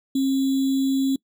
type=tone with sample-and-hold; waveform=sine; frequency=269.1 Hz; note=C4; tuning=49 cents sharp; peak=-18 dBFS; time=0.15-1.16 s; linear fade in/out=5 ms; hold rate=3675 Hz; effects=noise-tail reverb RT60 0.1 s tail -24 dB re dry